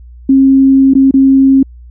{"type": "tone with dropouts", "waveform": "sine", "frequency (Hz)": 268.9, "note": "C4", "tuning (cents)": 47, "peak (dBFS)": -3, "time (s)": [0.29, 1.63], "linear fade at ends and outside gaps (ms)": 5, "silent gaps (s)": [[0.937, 0.951], [1.111, 1.139]], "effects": ["added 60 Hz sine -31 dBFS peak until 1.9 s"]}